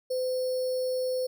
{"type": "tone with sample-and-hold", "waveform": "sine", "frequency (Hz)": 510, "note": "C5", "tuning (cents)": -44, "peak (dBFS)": -26, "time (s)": [0.1, 1.27], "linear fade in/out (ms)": 10, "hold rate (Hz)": 4900, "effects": []}